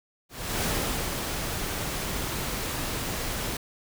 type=noise with ADSR envelope; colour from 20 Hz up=pink; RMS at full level=-27 dBFS; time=0.29-3.57 s; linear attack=330 ms; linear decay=490 ms; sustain=-4 dB; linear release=3 ms; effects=none